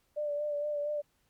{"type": "tone with vibrato", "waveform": "sine", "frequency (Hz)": 589, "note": "D5", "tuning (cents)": 5, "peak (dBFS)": -30, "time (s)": [0.16, 1.02], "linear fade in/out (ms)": 20, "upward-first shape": "sine", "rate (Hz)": 4.3, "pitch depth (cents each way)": 28, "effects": ["pink hiss -73 dBFS RMS until 1.29 s", "MP3 96 kbps"]}